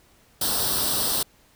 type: noise with comb filter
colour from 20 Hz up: white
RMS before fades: -24 dBFS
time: 0.41-1.23 s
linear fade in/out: 5 ms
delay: 0.22 ms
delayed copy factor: +0.75
effects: pink hiss -58 dBFS RMS until 1.55 s